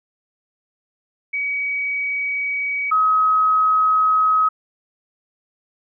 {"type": "tone pair in turn", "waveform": "sine", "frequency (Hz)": [2266, 1271.7], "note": ["C#7", "D#6"], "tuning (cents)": [37, 37], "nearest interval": "minor seventh", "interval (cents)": 1000, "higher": "first", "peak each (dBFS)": [-20, -13], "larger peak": "second", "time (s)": [[1.33, 2.91], [2.91, 4.49]], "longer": "neither", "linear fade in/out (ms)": 10, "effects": []}